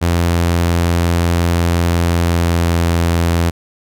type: tone with pitch glide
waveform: sawtooth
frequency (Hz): 85.6 to 84.71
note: F2 to E2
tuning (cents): -34 to +48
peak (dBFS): -8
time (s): 0.01-3.51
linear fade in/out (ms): 20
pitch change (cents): -18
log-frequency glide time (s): 1.96-2.78
effects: none